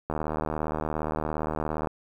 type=click train; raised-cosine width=1 ms; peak=-15 dBFS; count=138; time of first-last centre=0.1-1.872 s; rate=77.3 Hz; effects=9-bit